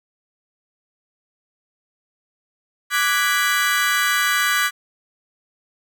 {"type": "chord", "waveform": "35% pulse", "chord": "G# half-diminished seventh", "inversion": "second", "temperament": "equal", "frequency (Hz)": [1174.7, 1480, 1661.2, 1975.5], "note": ["D6", "F#6", "G#6", "B6"], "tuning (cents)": [0, 0, 0, 0], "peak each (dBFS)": -21, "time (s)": [2.9, 4.71], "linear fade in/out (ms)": 50, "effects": []}